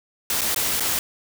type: noise with dropouts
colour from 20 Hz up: white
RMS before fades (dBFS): -23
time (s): 0.3-0.99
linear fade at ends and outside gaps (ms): 1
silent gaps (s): 0.41-0.416 / 0.546-0.561 / 0.798-0.806
effects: none